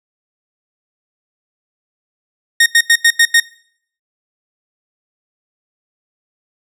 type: tone bursts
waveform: sawtooth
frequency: 1854 Hz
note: A#6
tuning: 10 cents flat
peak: -3 dBFS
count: 6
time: 2.6-3.401 s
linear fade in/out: 5 ms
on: 61 ms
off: 87 ms
effects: noise-tail reverb RT60 0.6 s tail -22 dB re dry + low-pass 12000 Hz 12 dB/octave